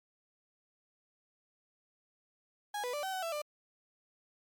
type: tone with pitch steps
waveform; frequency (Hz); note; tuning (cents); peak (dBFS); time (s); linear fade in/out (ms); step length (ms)
35% pulse; 827 / 493.2 / 587 / 765 / 752 / 666 / 595; G#5 / B4 / D5 / G5 / F#5 / E5 / D5; -8 / -2 / -1 / -42 / +28 / +18 / +22; -33; 2.74-3.419; 5; 97
effects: MP3 96 kbps